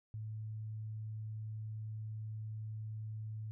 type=tone; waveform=sine; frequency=108.7 Hz; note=A2; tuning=21 cents flat; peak=-40 dBFS; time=0.14-3.51 s; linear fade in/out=0 ms; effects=none